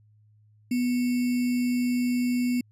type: tone with sample-and-hold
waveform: sine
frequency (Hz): 246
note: B3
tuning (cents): -7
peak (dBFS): -22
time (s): 0.71-2.61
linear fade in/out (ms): 5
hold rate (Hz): 2450
effects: added 106 Hz sine -56 dBFS peak until 2.71 s + resampled to 32000 Hz